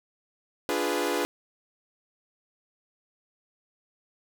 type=chord; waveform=sawtooth; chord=D diminished seventh; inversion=none; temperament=equal; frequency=293.7 / 349.2 / 415.3 / 493.9 Hz; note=D4 / F4 / Ab4 / Cb5; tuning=0 / 0 / 0 / 0 cents; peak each=-28 / -27 / -27 / -27 dBFS; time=0.69-1.25 s; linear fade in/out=0 ms; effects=none